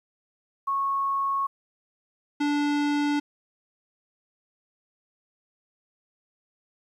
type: tone pair in turn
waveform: sine / square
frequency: 1100 / 291.4 Hz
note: C#6 / D4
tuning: -14 / -13 cents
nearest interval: octave + major seventh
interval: 2299 cents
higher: first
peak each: -23 / -23 dBFS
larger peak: neither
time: 0.67-1.47 / 2.4-3.2 s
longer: neither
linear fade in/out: 10 ms
effects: low-pass 5000 Hz 12 dB/octave + 10-bit